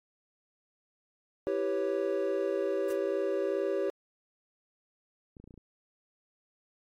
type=chord; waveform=triangle; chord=C# half-diminished seventh; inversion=first; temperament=equal; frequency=329.6 / 392 / 493.9 / 554.4 Hz; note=E4 / G4 / B4 / C#5; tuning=0 / 0 / 0 / 0 cents; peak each=-35 / -29 / -35 / -31 dBFS; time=1.47-3.9 s; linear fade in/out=0 ms
type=noise with exponential decay; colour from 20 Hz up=white; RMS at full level=-42 dBFS; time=2.9-2.99 s; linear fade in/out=2 ms; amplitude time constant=19 ms
type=clicks; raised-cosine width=3 ms; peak=-38 dBFS; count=7; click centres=5.368 / 5.4 / 5.441 / 5.476 / 5.508 / 5.541 / 5.577 s
effects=AAC 48 kbps